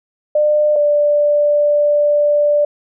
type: tone pair in turn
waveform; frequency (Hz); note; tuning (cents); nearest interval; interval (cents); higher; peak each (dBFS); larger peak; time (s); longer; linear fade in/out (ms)
sine; 600 / 588; D5 / D5; +37 / +2; unison; 35; first; -10 / -10; neither; 0.35-0.76 / 0.76-2.65; second; 5
effects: none